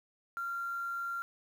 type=tone with quantisation; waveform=sine; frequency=1382 Hz; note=F6; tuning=19 cents flat; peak=-34 dBFS; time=0.37-1.22 s; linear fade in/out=0 ms; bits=9; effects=none